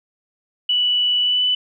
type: tone with pitch glide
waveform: sine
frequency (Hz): 2958 to 2989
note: F#7 to F#7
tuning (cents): -1 to +17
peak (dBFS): -15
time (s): 0.69-1.55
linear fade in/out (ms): 5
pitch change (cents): +18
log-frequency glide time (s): 1.21-1.43
effects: none